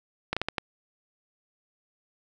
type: slowing click train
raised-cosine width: 0.3 ms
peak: -11 dBFS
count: 5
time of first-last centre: 0.33-0.582 s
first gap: 36 ms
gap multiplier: 1.39
effects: none